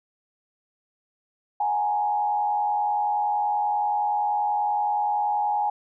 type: tone with frequency modulation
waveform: sine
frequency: 830.6 Hz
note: G#5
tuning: in tune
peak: -21 dBFS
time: 1.6-5.7 s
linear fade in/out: 5 ms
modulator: 90.5 Hz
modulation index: 0.65
effects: none